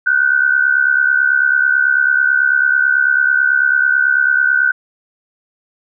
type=tone pair together; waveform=sine; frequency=1459.9 / 1529 Hz; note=F#6 / G6; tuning=-24 / -44 cents; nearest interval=minor second; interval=80 cents; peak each=-13 dBFS; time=0.06-4.72 s; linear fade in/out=10 ms; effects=none